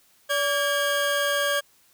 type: tone pair together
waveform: 30% pulse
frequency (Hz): 573.8 / 1623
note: D5 / G#6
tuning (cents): -40 / -40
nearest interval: octave + tritone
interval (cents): 1800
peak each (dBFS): -22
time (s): 0.29-1.61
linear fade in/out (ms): 20
effects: white hiss -60 dBFS RMS until 1.93 s